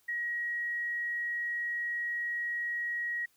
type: tone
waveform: sine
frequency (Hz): 1900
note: A#6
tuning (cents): +33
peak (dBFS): -31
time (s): 0.08-3.26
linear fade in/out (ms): 10
effects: white hiss -69 dBFS RMS until 3.36 s